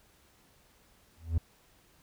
triangle tone with exponential growth, 82.41 Hz, E2, in tune, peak -19 dBFS, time 1.17-1.38 s, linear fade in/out 5 ms, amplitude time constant 44 ms, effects pink hiss -64 dBFS RMS until 2.02 s

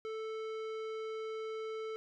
sine tone with tanh clipping, 440 Hz, A4, in tune, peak -40 dBFS, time 0.05-1.96 s, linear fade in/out 0 ms, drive 16 dB, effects none

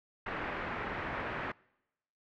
white low-pass noise, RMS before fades -38 dBFS, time 0.26-1.52 s, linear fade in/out 5 ms, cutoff 2000 Hz, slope 24 dB/octave, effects noise-tail reverb RT60 0.9 s tail -25 dB re dry

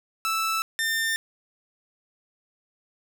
sawtooth tone pair in turn, 1318.5 / 1799.8 Hz, E6 / A6, 0 / +39 cents, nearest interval perfect fourth, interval 539 cents, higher second, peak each -20 dBFS, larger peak neither, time 0.25-0.62 / 0.79-1.16 s, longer neither, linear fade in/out 0 ms, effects none

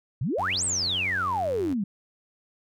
sine exponential two-way sweep, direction up then down, 106.3 to 8750 to 185.6 Hz, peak -24 dBFS, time 0.21-1.84 s, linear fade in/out 5 ms, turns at 0.64 s
sawtooth tone, 92.5 Hz, F#2, in tune, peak -32 dBFS, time 0.38-1.74 s, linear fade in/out 10 ms
effects none

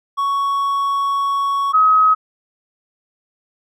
triangle / sine tone pair in turn, 1114 / 1270.6 Hz, C#6 / D#6, +8 / +36 cents, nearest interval major second, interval 228 cents, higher second, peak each -14 / -9 dBFS, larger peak second, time 0.17-1.73 / 1.73-2.15 s, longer first, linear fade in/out 20 ms, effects none

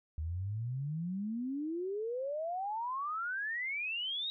sine exponential sweep, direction up, 75.4 to 3839 Hz, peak -34 dBFS, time 0.18-4.3 s, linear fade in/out 0 ms, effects none

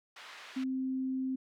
pink band-pass noise, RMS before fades -50 dBFS, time 0.16-0.64 s, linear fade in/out 5 ms, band 1200 to 3600 Hz, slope 12 dB/octave
sine tone, 261.6 Hz, C4, in tune, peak -31 dBFS, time 0.56-1.36 s, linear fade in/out 10 ms
effects none

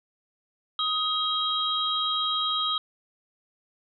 sine tone cluster, 1256 / 3233 / 3823 Hz, D#6 / G#7 / A#7, +16 / -47 / +43 cents, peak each -28 / -28 / -29 dBFS, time 0.79-2.78 s, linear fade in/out 2 ms, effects none

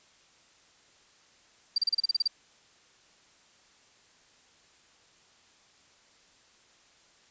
sine tone bursts, 4699 Hz, D8, in tune, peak -22 dBFS, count 10, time 1.76-2.277 s, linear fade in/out 5 ms, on 22 ms, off 33 ms, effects white hiss -61 dBFS RMS until 7.3 s + resampled to 16000 Hz

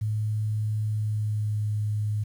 sine tone with pitch glide, 107.3 to 105.58 Hz, A2 to G#2, -43 to +29 cents, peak -24 dBFS, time 0.01-2.24 s, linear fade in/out 10 ms, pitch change -28 cents, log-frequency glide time 0.83-1.67 s, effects 9-bit

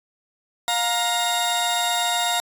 sawtooth tone cluster, 707 / 938 / 3724 Hz, F5 / A#5 / A#7, +21 / +11 / -2 cents, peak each -20 / -23 / -21 dBFS, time 0.68-2.4 s, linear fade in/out 0 ms, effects resampled to 32000 Hz

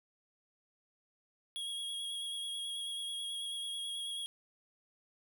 square tone with vibrato, 3301 Hz, G#7, 11 cents flat, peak -38 dBFS, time 1.56-4.26 s, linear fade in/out 0 ms, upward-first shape square, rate 9.2 Hz, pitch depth 17 cents each way, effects none

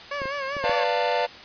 15% pulse tone with vibrato, 554.4 Hz, C#5, in tune, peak -21 dBFS, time 0.11-0.84 s, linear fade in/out 5 ms, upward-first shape sine, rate 5.1 Hz, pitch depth 72 cents each way
clicks, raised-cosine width 2 ms, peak -22 dBFS, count 5, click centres 0.218 / 0.256 / 0.567 / 0.641 / 0.695 s
45% pulse chord, B half-diminished seventh, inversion none, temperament equal with one note detuned, 493.9 / 587.3 / 698.5 / 894.3 Hz, B4 / D5 / F5 / A5, 0 / 0 / 0 / +28 cents, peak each -27 dBFS, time 0.63-1.27 s, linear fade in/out 20 ms
effects white hiss -42 dBFS RMS until 1.44 s + resampled to 11025 Hz

